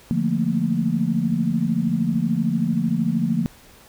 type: chord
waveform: sine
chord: Bb major seventh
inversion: first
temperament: equal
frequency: 146.83 / 174.61 / 220 / 233.1 Hz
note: D3 / F3 / A3 / Bb3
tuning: 0 / 0 / 0 / 0 cents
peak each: -27 / -23 / -24 / -23 dBFS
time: 0.11-3.46 s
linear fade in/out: 0 ms
effects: pink hiss -49 dBFS RMS until 3.88 s